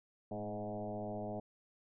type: tone with frequency modulation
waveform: sine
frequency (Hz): 419.3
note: G#4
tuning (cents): +17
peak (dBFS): -38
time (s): 0.31-1.4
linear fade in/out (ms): 5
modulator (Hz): 103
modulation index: 3.2
effects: none